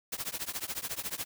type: noise with tremolo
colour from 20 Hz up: white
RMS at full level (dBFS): -33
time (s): 0.12-1.25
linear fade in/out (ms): 5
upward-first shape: triangle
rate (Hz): 14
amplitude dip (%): 100
effects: none